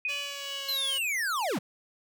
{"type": "tone with exponential decay", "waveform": "sine", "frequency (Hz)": 2489, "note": "D#7", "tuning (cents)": 0, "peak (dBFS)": -26, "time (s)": [0.05, 0.61], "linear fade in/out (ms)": 2, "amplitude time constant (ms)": 120}
{"type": "tone with pitch glide", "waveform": "5% pulse", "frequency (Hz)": [570, 541.1], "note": ["C#5", "C#5"], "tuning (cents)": [48, -42], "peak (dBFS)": -26, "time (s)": [0.08, 0.99], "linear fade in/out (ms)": 20, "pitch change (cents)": -90, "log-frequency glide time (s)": [0.2, 0.88]}
{"type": "tone with tremolo", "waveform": "sine", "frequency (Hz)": 2952, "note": "F#7", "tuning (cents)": -5, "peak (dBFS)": -34, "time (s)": [0.09, 0.74], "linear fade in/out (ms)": 20, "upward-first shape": "triangle", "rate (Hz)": 2.7, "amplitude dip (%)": 70}
{"type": "linear sweep", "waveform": "square", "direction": "down", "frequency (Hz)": [4214, 133.3], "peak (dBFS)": -28, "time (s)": [0.68, 1.59], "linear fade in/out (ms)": 10}
{"effects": []}